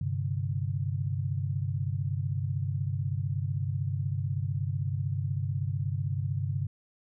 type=chord; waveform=sine; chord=G suspended fourth; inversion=none; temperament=equal; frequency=98 / 130.81 / 146.83 Hz; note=G2 / C3 / D3; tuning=0 / 0 / 0 cents; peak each=-31 / -32 / -34 dBFS; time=0.01-6.67 s; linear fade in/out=5 ms; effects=none